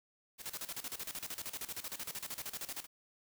white noise with tremolo, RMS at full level -41 dBFS, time 0.38-2.87 s, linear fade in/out 50 ms, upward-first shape square, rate 13 Hz, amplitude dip 80%, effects none

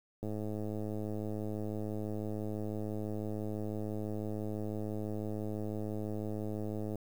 click train, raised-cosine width 2 ms, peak -26 dBFS, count 714, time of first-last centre 0.23-6.956 s, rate 106 Hz, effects 9-bit

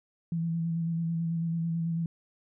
sine tone with vibrato, 166.1 Hz, E3, 13 cents sharp, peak -27 dBFS, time 0.32-2.06 s, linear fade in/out 2 ms, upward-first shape square, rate 9.1 Hz, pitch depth 19 cents each way, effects none

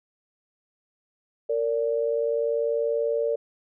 sine tone pair together, 459.7 / 580 Hz, A#4 / D5, -24 / -22 cents, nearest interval major third, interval 402 cents, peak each -24 / -26 dBFS, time 1.49-3.36 s, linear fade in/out 10 ms, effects none

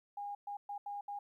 sine tone bursts at uneven times, 814 Hz, G#5, 35 cents flat, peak -39 dBFS, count 5, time 0.17-0.35 / 0.47-0.57 / 0.69-0.78 / 0.86-1.01 / 1.08-1.19 s, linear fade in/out 5 ms, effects 13-bit

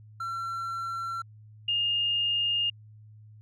triangle / sine tone pair in turn, 1356 / 2830 Hz, E6 / F7, +49 / +22 cents, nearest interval octave + minor second, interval 1273 cents, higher second, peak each -29 / -24 dBFS, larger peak second, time 0.2-1.22 / 1.68-2.7 s, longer neither, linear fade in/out 5 ms, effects added 107 Hz sine -48 dBFS peak until 3.41 s

